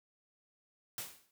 white noise with exponential decay, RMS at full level -38 dBFS, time 0.98-1.31 s, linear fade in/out 1 ms, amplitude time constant 70 ms, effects none

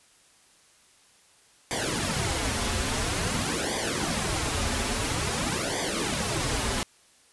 pink noise with flanger, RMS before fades -28 dBFS, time 1.71-6.83 s, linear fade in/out 0 ms, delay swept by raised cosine 0.73 to 6.53 ms, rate 0.49 Hz, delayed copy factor -0.9, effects white hiss -59 dBFS RMS until 7.32 s + resampled to 24000 Hz

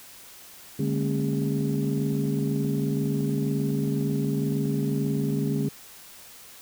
sine tone cluster, 146.2 / 204.9 / 226.9 / 273.2 / 407.7 Hz, D3 / G#3 / A#3 / C#4 / G#4, -7 / -23 / -47 / -25 / -32 cents, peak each -26 / -29 / -31 / -29 / -32 dBFS, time 0.79-5.69 s, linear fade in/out 5 ms, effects tanh soft clip ceiling -15 dBFS + white hiss -47 dBFS RMS until 6.61 s

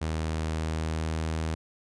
sawtooth tone with pitch glide, 79.2 to 79.84 Hz, D#2 to D#2, +31 to +45 cents, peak -24 dBFS, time 0.01-1.55 s, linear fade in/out 10 ms, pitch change +14 cents, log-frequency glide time 0.47-1.27 s, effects resampled to 22050 Hz

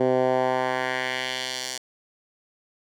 10% pulse tone with band-pass filter sweep, 128.4 Hz, C3, 32 cents flat, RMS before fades -25 dBFS, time 0-1.78 s, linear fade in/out 5 ms, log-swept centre 410 to 6200 Hz, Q 1.3, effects none

